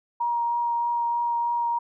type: tone with vibrato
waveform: sine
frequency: 945 Hz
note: A#5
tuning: 23 cents sharp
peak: -22 dBFS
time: 0.2-1.79 s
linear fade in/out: 10 ms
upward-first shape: triangle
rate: 3.2 Hz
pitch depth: 11 cents each way
effects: none